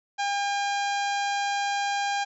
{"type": "harmonic tone", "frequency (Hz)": 805, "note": "G5", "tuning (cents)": 46, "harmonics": [1, 2, 3, 4, 5, 6, 7, 8, 9], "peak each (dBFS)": [-26, -32, -36, -38, -40, -42, -43, -44, -45], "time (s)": [0.18, 2.25], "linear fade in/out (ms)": 20, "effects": []}